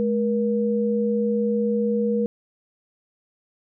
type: tone pair together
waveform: sine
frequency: 212.4 / 476.8 Hz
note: G#3 / A#4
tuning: +39 / +39 cents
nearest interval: octave + major second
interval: 1400 cents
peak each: -22 dBFS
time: 0-2.26 s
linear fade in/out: 0 ms
effects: none